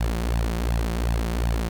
sawtooth tone with flanger, 57.4 Hz, A#1, 26 cents flat, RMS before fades -24 dBFS, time 0-1.69 s, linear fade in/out 10 ms, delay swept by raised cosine 1.1 to 5.6 ms, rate 2.7 Hz, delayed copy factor +1, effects 9-bit

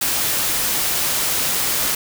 white noise, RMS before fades -20 dBFS, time 0.01-1.95 s, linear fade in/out 5 ms, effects none

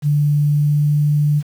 sine tone with pitch glide, 146.83 to 147.85 Hz, D3 to D3, 0 to +12 cents, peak -12 dBFS, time 0.02-1.43 s, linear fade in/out 50 ms, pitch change +12 cents, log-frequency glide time 0.41-0.97 s, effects 7-bit

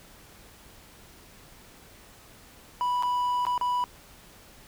triangle tone with dropouts, 985 Hz, B5, 5 cents flat, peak -22 dBFS, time 2.81-3.84 s, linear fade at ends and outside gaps 0 ms, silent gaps 3.025-3.033 / 3.452-3.467 / 3.578-3.612 s, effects pink hiss -52 dBFS RMS until 4.67 s

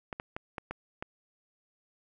clicks, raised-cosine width 0.5 ms, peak -21 dBFS, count 6, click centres 0.128 / 0.199 / 0.365 / 0.582 / 0.71 / 1.025 s, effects none

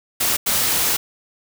white noise bursts at uneven times, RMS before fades -19 dBFS, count 2, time 0.2-0.37 / 0.46-0.97 s, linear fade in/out 10 ms, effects none

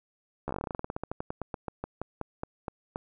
slowing click train, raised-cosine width 1 ms, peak -19 dBFS, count 29, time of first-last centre 0.48-2.959 s, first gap 13 ms, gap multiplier 1.12, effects none

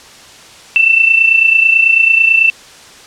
sine tone with amplitude modulation, 2672 Hz, E7, 23 cents sharp, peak -3 dBFS, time 0.76-2.5 s, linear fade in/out 0 ms, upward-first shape sine, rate 29.1 Hz, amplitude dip 65%, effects white hiss -37 dBFS RMS until 3.06 s + low-pass 7000 Hz 12 dB/octave

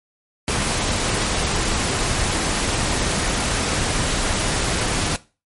pink noise, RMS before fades -21 dBFS, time 0.48-5.16 s, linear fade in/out 0 ms, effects noise-tail reverb RT60 0.3 s tail -18 dB re dry + MP3 48 kbps

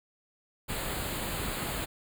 pink band-stop noise, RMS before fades -34 dBFS, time 0.68-1.86 s, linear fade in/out 20 ms, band 4700 to 6900 Hz, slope 96 dB/octave, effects none

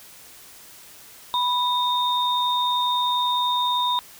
sine tone pair together, 988 / 3675 Hz, B5 / A#7, 0 / -25 cents, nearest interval octave + major seventh, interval 2275 cents, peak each -21 / -24 dBFS, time 1.34-3.99 s, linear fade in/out 0 ms, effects white hiss -46 dBFS RMS until 4.19 s

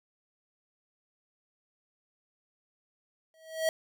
square tone with exponential growth, 642 Hz, E5, 46 cents flat, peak -23 dBFS, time 3.34-3.69 s, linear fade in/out 1 ms, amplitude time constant 75 ms, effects none

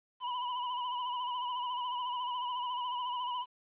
square tone with vibrato, 987.8 Hz, B5, in tune, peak -34 dBFS, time 0.2-3.46 s, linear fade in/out 50 ms, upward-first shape sine, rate 14 Hz, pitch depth 52 cents each way, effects resampled to 8000 Hz + 11-bit

